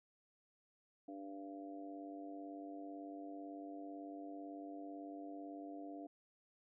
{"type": "harmonic tone", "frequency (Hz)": 98, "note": "G2", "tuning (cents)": 0, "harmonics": [3, 4, 5, 6, 7], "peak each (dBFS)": [-48, -59, -58, -62, -52], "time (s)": [1.08, 6.07], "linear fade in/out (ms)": 5, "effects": []}